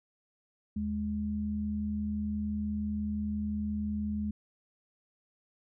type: tone pair together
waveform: sine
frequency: 78.5 / 209.6 Hz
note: D#2 / G#3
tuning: +16 / +16 cents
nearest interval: octave + perfect fourth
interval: 1700 cents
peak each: -37 / -31 dBFS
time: 0.76-4.31 s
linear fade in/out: 5 ms
effects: none